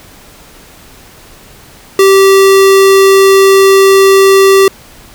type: tone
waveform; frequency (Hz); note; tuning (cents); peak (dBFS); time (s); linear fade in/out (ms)
square; 388.7; G4; -15; -3; 1.99-4.68; 2
effects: pink hiss -37 dBFS RMS until 5.14 s